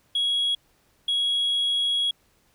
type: tone bursts at uneven times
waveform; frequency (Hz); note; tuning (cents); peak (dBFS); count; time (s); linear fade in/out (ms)
sine; 3322; G#7; 0; -19; 2; 0.15-0.55 / 1.08-2.11; 5
effects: tanh soft clip ceiling -19 dBFS + pink hiss -64 dBFS RMS until 2.54 s